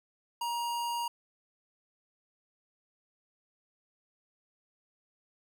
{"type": "tone", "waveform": "square", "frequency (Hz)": 945, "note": "A#5", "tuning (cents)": 23, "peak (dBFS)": -32, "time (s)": [0.41, 1.08], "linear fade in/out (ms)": 5, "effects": []}